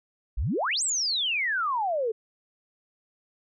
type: exponential two-way sweep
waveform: sine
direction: up then down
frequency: 43.65 to 8360 to 424 Hz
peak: -24 dBFS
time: 0.37-2.12 s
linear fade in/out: 10 ms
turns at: 0.83 s
effects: none